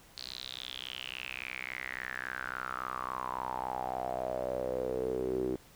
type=tone with band-pass filter sweep; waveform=sawtooth; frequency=63.6 Hz; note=C2; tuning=48 cents flat; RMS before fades=-37 dBFS; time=0.17-5.56 s; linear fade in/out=5 ms; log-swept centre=4400 to 350 Hz; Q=7.3; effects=pink hiss -58 dBFS RMS until 5.75 s